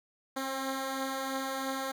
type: beating tone pair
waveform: 10% pulse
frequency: 264.7 / 267.7 Hz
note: C4 / C4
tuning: +20 / +40 cents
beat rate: 3 Hz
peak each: -33 / -25 dBFS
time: 0.36-1.92 s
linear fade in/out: 10 ms
effects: none